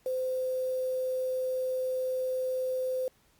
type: tone with quantisation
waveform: sine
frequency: 514 Hz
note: C5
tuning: 31 cents flat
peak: -28 dBFS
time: 0.06-3.08 s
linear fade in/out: 2 ms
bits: 8
effects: pink hiss -66 dBFS RMS until 3.39 s + Opus 48 kbps